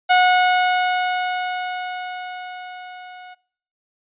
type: tone with level ramp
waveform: sawtooth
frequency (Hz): 730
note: F#5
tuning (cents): -24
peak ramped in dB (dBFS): -7 to -34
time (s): 0.09-3.35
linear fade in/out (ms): 20
effects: noise-tail reverb RT60 0.6 s tail -24 dB re dry + resampled to 8000 Hz